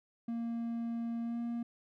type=tone with pitch glide; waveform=triangle; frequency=232.3 to 235.3 Hz; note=A#3 to A#3; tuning=-6 to +16 cents; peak=-32 dBFS; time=0.28-1.63 s; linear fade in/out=5 ms; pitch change=+22 cents; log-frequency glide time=1.23-1.39 s; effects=none